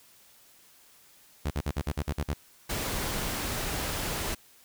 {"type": "tone bursts", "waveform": "sawtooth", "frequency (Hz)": 73.5, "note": "D2", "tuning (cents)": 2, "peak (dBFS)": -23, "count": 9, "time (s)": [1.45, 2.338], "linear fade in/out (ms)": 10, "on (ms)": 56, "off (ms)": 48}
{"type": "noise", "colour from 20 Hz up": "pink", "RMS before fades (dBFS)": -32, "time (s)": [2.69, 4.35], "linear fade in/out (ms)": 10}
{"effects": ["white hiss -58 dBFS RMS until 4.64 s"]}